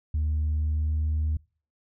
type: tone with pitch glide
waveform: sine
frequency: 76.4 to 77.2 Hz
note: D#2 to D#2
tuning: -31 to -13 cents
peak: -21 dBFS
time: 0.14-1.37 s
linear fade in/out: 5 ms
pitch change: +18 cents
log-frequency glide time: 0.51-1.05 s
effects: noise-tail reverb RT60 0.4 s tail -26 dB re dry + tanh soft clip ceiling -21 dBFS